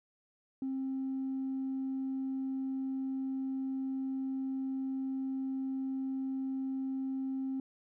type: tone with tanh clipping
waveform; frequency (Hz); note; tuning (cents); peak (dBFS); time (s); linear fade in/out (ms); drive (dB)
triangle; 265.9; C4; +28; -33; 0.62-7.6; 2; 5
effects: none